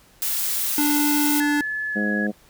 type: noise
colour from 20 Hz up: blue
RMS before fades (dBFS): -24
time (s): 0.22-1.4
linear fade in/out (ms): 0
type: tone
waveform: square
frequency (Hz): 293.7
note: D4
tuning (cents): 0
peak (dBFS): -20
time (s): 0.78-1.61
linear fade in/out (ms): 2
type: tone with pitch glide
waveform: sine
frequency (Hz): 1721 to 1676.8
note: A6 to G#6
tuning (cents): -39 to +16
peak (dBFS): -24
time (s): 1.4-2.27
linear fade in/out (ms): 5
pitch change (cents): -45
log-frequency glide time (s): 1.89-2.05
type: harmonic tone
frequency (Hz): 104.2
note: G#2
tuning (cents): +6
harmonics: 2 / 3 / 4 / 5 / 6 / 7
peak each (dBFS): -23 / -30 / -34 / -32 / -36 / -39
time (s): 1.95-2.32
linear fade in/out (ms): 20
effects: pink hiss -54 dBFS RMS until 2.49 s